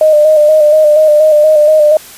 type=tone with vibrato; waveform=sine; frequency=610 Hz; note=D#5; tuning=34 cents flat; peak=-3 dBFS; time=0.01-1.97 s; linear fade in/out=2 ms; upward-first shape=square; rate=4.2 Hz; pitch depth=33 cents each way; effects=white hiss -33 dBFS RMS until 2.17 s + resampled to 32000 Hz